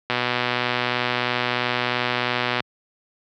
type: click train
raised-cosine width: 0.3 ms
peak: -5 dBFS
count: 309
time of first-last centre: 0.1-2.604 s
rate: 123 Hz
effects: high-pass 100 Hz 12 dB/octave + low-pass 5000 Hz 12 dB/octave